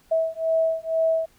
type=beating tone pair; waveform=sine; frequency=648 / 650.1 Hz; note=E5 / E5; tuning=-30 / -24 cents; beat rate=2.1 Hz; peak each=-23 dBFS; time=0.11-1.26 s; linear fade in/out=10 ms; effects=pink hiss -59 dBFS RMS until 1.38 s